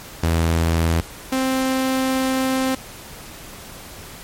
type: tone pair in turn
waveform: sawtooth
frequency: 82.6 / 262.2 Hz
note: E2 / C4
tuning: +4 / +4 cents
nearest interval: octave + minor sixth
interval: 2000 cents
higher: second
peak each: -12 / -14 dBFS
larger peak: first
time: 0.23-1.01 / 1.32-2.75 s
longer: second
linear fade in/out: 5 ms
effects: pink hiss -38 dBFS RMS until 4.23 s + MP3 64 kbps